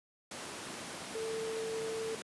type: tone in noise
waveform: sine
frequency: 446.3 Hz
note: A4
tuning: 25 cents sharp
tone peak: -35 dBFS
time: 1.15-2.15 s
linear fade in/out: 2 ms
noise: pink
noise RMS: -42 dBFS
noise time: 0.31-2.22 s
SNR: +4 dB
effects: high-pass 200 Hz 12 dB/octave + resampled to 24000 Hz